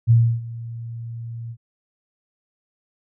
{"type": "tone with ADSR envelope", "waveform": "sine", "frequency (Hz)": 116.1, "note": "A#2", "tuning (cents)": -7, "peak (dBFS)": -9, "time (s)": [0.07, 1.57], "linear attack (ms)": 36, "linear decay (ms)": 300, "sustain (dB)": -20, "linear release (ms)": 63, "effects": []}